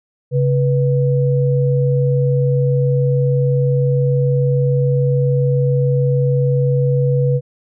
sine tone pair together, 136.5 / 490.2 Hz, C#3 / B4, -26 / -13 cents, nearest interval octave + minor seventh, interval 2213 cents, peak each -13 / -18 dBFS, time 0.31-7.41 s, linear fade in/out 50 ms, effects none

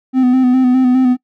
triangle tone with vibrato, 254.8 Hz, C4, 46 cents flat, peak -6 dBFS, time 0.13-1.17 s, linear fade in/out 50 ms, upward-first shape square, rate 4.9 Hz, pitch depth 32 cents each way, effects noise-tail reverb RT60 0.1 s tail -23 dB re dry

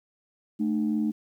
sine tone pair together, 218.6 / 303.5 Hz, A3 / D#4, -11 / -43 cents, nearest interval tritone, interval 568 cents, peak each -24 / -27 dBFS, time 0.59-1.12 s, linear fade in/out 20 ms, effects tanh soft clip ceiling -17 dBFS + 10-bit

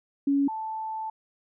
sine tone pair in turn, 279.9 / 878.9 Hz, C#4 / A5, +17 / -2 cents, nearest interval octave + minor sixth, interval 1981 cents, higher second, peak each -20 / -30 dBFS, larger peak first, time 0.27-0.48 / 0.48-1.1 s, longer second, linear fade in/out 5 ms, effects none

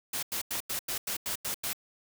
white noise bursts, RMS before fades -33 dBFS, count 9, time 0.13-1.732 s, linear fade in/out 5 ms, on 98 ms, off 90 ms, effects none

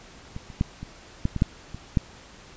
clicks, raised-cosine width 5 ms, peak -21 / -30 / -9 / -22 / -10 / -15 / -6 / -23 / -7 dBFS, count 9, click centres 0.364 / 0.502 / 0.611 / 0.83 / 1.254 / 1.363 / 1.421 / 1.746 / 1.972 s, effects pink hiss -48 dBFS RMS until 2.56 s + resampled to 16000 Hz

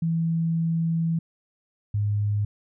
sine tone pair in turn, 164.81 / 103.57 Hz, E3 / G#2, 0 / -4 cents, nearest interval minor sixth, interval 804 cents, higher first, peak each -21 dBFS, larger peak neither, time 0.02-1.19 / 1.94-2.45 s, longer first, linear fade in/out 5 ms, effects none

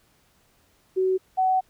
sine tone pair in turn, 375.4 / 750.8 Hz, F#4 / F#5, +25 / +25 cents, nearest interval octave, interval 1200 cents, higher second, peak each -19 / -18 dBFS, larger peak second, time 0.96-1.18 / 1.37-1.61 s, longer second, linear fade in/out 20 ms, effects pink hiss -63 dBFS RMS until 1.69 s

